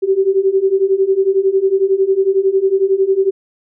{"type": "beating tone pair", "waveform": "sine", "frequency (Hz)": [379.8, 390.8], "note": ["F#4", "G4"], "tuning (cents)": [45, -5], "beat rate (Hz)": 11, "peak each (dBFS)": [-15, -13], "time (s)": [0.02, 3.31], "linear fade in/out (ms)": 20, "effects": []}